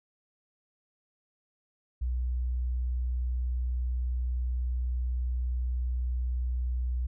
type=tone; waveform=sine; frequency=61.74 Hz; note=B1; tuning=in tune; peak=-27 dBFS; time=2.01-7.07 s; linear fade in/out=10 ms; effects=none